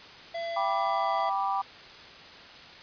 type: tone with pitch glide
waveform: square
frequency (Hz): 674 to 667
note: E5 to E5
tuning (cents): +38 to +20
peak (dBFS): -32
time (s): 0.34-1.3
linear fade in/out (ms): 10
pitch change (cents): -18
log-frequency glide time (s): 0.78-1.15
type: chord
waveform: sine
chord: G major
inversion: none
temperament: just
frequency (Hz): 784 / 980 / 1176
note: G5 / B5 / D6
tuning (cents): 0 / -14 / +2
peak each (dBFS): -29 / -31 / -31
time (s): 0.56-1.62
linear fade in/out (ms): 10
effects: white hiss -47 dBFS RMS until 2.82 s + resampled to 11025 Hz